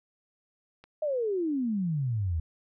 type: click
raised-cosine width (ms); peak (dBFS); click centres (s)
0.3; -34; 0.84
type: exponential sweep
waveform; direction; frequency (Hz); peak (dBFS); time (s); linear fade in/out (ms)
sine; down; 631 to 76.8; -26; 1.02-2.4; 5
effects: none